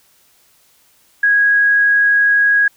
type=tone; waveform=sine; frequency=1652 Hz; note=G#6; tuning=10 cents flat; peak=-9 dBFS; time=1.23-2.68 s; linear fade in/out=5 ms; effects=white hiss -54 dBFS RMS until 2.76 s